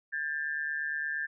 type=tone pair together; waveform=sine; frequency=1611.4 / 1760 Hz; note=G6 / A6; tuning=+47 / 0 cents; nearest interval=major second; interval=153 cents; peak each=-34 / -33 dBFS; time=0.12-1.27 s; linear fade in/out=20 ms; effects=none